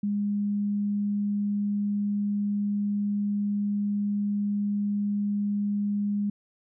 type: tone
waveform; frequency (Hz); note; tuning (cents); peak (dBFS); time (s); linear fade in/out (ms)
sine; 204.5; G#3; -26; -24; 0.03-6.3; 5
effects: none